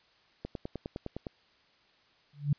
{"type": "click train", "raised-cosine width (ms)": 2, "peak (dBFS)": -23, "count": 9, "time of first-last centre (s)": [0.45, 1.268], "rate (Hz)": 9.78}
{"type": "tone with exponential growth", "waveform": "sine", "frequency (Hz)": 144.6, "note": "D3", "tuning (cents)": -27, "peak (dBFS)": -20, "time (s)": [2.33, 2.53], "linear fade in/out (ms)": 5, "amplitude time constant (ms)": 43}
{"effects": ["white hiss -65 dBFS RMS until 2.58 s", "resampled to 11025 Hz"]}